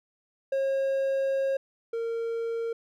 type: tone pair in turn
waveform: triangle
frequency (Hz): 541 / 460.1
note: C#5 / A#4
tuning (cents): -42 / -23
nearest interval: minor third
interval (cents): 281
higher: first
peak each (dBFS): -22 / -26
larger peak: first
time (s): 0.52-1.57 / 1.93-2.73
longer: first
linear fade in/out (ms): 5
effects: none